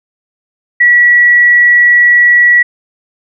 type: tone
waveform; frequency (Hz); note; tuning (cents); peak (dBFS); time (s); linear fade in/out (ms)
sine; 1936; B6; -35; -3; 0.8-2.63; 10
effects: none